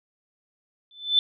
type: tone with exponential growth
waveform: sine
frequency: 3520 Hz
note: A7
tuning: in tune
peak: -13 dBFS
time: 0.91-1.19 s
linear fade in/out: 1 ms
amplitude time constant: 60 ms
effects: none